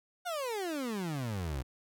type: exponential sweep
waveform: 30% pulse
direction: down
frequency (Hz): 740 to 61.2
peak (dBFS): -31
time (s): 0.25-1.63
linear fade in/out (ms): 20
effects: none